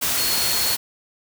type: tone in noise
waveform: sine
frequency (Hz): 4332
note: C#8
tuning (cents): -41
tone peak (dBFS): -24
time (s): 0.17-0.76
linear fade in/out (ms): 20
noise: white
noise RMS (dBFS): -22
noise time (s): 0.01-0.77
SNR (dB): -5
effects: none